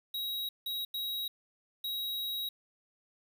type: tone bursts at uneven times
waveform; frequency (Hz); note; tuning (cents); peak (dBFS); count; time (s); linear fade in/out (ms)
square; 3830; A#7; +46; -34; 4; 0.14-0.49 / 0.66-0.85 / 0.94-1.28 / 1.84-2.49; 5
effects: 10-bit